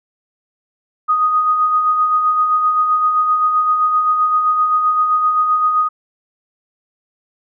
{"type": "tone with tremolo", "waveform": "sine", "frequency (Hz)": 1244.5, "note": "D#6", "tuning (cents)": 0, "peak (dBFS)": -10, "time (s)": [1.08, 5.89], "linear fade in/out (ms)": 20, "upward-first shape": "sine", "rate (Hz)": 7.7, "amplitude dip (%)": 40, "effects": []}